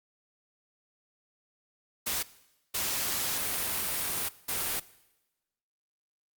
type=noise bursts at uneven times; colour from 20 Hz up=white; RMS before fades=-31 dBFS; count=3; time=2.06-2.23 / 2.74-4.29 / 4.48-4.8 s; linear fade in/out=10 ms; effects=noise-tail reverb RT60 1.0 s tail -19 dB re dry + Opus 48 kbps